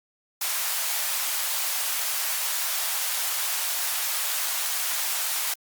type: high-pass noise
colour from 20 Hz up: white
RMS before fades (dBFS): -27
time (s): 0.41-5.54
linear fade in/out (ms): 5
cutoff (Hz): 660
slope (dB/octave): 24
effects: Opus 48 kbps